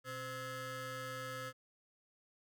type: ring-modulated tone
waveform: 25% pulse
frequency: 392 Hz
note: G4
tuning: in tune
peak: -35 dBFS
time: 0.04-1.53 s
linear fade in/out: 50 ms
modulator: 908 Hz
effects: none